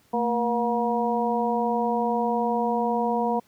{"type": "harmonic tone with a mistuned harmonic", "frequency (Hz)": 238.5, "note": "A#3", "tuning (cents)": 40, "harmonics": [1, 2, 3, 4], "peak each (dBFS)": [-27, -27, -27, -27], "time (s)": [0.13, 3.4], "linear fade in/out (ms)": 10, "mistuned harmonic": 1, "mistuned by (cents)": -87, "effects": ["pink hiss -61 dBFS RMS until 3.47 s", "high-pass 80 Hz 12 dB/octave"]}